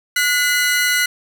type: tone pair together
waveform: sawtooth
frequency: 1453.4 / 2024 Hz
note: F#6 / B6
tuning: -31 / +42 cents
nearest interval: tritone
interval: 573 cents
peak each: -14 dBFS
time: 0.16-1.06 s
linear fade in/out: 5 ms
effects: none